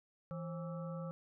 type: harmonic tone with a mistuned harmonic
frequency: 164.81 Hz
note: E3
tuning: in tune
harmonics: 1 / 3 / 5 / 7 / 8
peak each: -41 / -46 / -59 / -55 / -54 dBFS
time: 0.31-1.11 s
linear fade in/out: 0 ms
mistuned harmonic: 3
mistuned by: +130 cents
effects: none